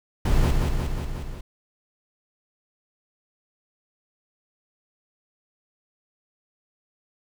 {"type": "noise with echo", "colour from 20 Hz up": "brown", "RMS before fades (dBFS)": -19, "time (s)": [0.25, 0.51], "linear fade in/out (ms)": 5, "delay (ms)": 180, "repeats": 5, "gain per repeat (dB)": -3, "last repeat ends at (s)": 1.41, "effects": []}